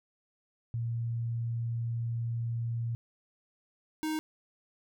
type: tone pair in turn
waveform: sine / square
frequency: 116.54 / 311.8 Hz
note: A#2 / D#4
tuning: 0 / +4 cents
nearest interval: octave + perfect fourth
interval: 1704 cents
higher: second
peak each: -30 / -31 dBFS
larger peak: first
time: 0.74-2.95 / 4.03-4.19 s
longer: first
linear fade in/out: 0 ms
effects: none